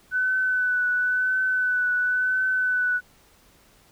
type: tone with vibrato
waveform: sine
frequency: 1500 Hz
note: F#6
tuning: 23 cents sharp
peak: -20 dBFS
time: 0.11-3.01 s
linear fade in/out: 50 ms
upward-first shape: triangle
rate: 0.96 Hz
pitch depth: 26 cents each way
effects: pink hiss -57 dBFS RMS until 3.91 s